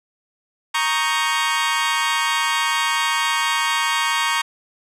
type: chord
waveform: 20% pulse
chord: Eb dominant seventh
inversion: second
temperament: equal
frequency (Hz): 932.3 / 1108.7 / 1244.5 / 1568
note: Bb5 / Db6 / Eb6 / G6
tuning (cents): 0 / 0 / 0 / 0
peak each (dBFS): -17 / -17 / -23 / -22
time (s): 0.74-4.42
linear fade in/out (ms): 10
effects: low-pass 10000 Hz 12 dB/octave